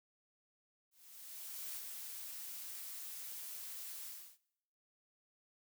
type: noise with ADSR envelope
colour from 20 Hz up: blue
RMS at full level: -44 dBFS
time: 0.91-4.38 s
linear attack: 850 ms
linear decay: 44 ms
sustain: -3 dB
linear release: 320 ms
effects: noise-tail reverb RT60 0.8 s tail -21 dB re dry